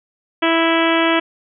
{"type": "harmonic tone", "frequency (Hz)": 329.6, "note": "E4", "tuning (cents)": 0, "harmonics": [1, 2, 3, 4, 5, 6, 7, 8, 9, 10], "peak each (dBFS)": [-17, -20, -22, -23, -24, -25, -25, -26, -27, -27], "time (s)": [0.42, 1.2], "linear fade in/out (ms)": 10, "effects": []}